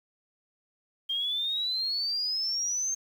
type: exponential sweep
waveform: sine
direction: up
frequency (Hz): 3182 to 6400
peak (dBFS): -27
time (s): 1.09-2.95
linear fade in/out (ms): 10
effects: 9-bit